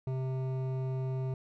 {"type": "tone with hard clipping", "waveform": "sine", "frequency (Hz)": 130.81, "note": "C3", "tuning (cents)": 0, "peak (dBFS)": -33, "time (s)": [0.07, 1.34], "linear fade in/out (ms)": 2, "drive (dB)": 12, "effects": []}